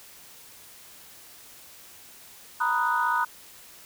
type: chord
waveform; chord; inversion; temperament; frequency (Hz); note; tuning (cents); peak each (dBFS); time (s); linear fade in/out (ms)
sine; B major seventh; third; equal; 932.3 / 987.8 / 1244.5 / 1480; A#5 / B5 / D#6 / F#6; 0 / 0 / 0 / 0; -27; 2.6-3.25; 10
effects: tanh soft clip ceiling -13 dBFS + white hiss -49 dBFS RMS until 3.85 s